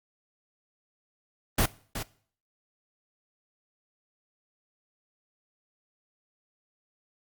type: noise with echo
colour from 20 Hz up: pink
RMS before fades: -23 dBFS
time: 1.58-1.66 s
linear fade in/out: 5 ms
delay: 370 ms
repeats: 1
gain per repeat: -11 dB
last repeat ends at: 2.03 s
effects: noise-tail reverb RT60 0.5 s tail -20 dB re dry + Opus 32 kbps